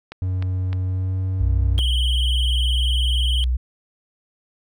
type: click train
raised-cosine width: 0.3 ms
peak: -18 dBFS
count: 3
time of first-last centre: 0.12-0.73 s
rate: 3.28 Hz
type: tone with pitch glide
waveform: triangle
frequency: 92.5 to 93.79 Hz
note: F#2 to F#2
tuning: 0 to +24 cents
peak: -18 dBFS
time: 0.22-1.79 s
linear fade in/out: 0 ms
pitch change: +24 cents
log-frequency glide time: 0.83-1.16 s
type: tone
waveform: sine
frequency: 61.74 Hz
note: B1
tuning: in tune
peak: -17 dBFS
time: 1.4-3.57 s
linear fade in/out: 10 ms
type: tone with vibrato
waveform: triangle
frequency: 3116 Hz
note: G7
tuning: 11 cents flat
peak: -21 dBFS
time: 1.78-3.44 s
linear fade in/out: 0 ms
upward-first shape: triangle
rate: 20 Hz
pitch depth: 120 cents each way
effects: none